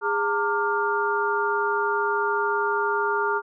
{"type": "tone cluster", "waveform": "sine", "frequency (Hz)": [411.1, 909, 1177, 1410], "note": ["G#4", "A#5", "D6", "F6"], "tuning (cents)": [-18, -44, 3, 16], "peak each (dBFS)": [-26, -26, -29, -26], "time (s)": [0.01, 3.42], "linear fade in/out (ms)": 50, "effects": []}